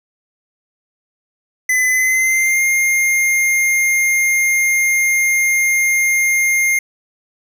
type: tone with pitch glide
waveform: square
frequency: 2017 to 2120 Hz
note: B6 to C7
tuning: +36 to +22 cents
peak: -13 dBFS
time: 1.69-6.79 s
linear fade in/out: 5 ms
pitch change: +86 cents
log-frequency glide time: 1.89-2.62 s
effects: none